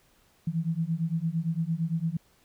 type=beating tone pair; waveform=sine; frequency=160 / 168.8 Hz; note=D#3 / E3; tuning=+49 / +41 cents; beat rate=8.8 Hz; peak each=-29 dBFS; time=0.47-2.17 s; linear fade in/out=5 ms; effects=pink hiss -64 dBFS RMS until 2.44 s